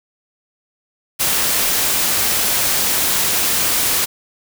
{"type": "noise", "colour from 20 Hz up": "white", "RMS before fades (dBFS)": -17, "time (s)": [1.19, 4.06], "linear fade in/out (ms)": 20, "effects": []}